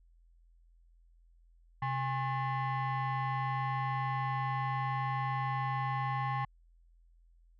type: tone with frequency modulation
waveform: sine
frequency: 130.81 Hz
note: C3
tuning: in tune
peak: -29 dBFS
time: 1.82-6.45 s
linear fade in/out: 5 ms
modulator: 947 Hz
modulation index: 1.3
effects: tanh soft clip ceiling -28 dBFS + added 42 Hz sine -60 dBFS peak until 7.59 s